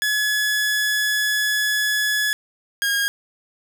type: tone pair in turn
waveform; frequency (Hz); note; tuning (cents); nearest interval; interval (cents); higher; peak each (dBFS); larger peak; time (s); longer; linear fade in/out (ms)
sawtooth; 1700 / 1629.1; G#6 / G#6; +40 / -34; minor second; 74; first; -15 / -15; neither; 0.02-2.33 / 2.82-3.08; first; 0
effects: none